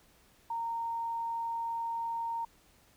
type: tone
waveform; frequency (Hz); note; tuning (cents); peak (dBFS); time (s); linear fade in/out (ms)
sine; 923; A#5; -17; -32; 0.5-2.45; 5
effects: pink hiss -64 dBFS RMS until 2.96 s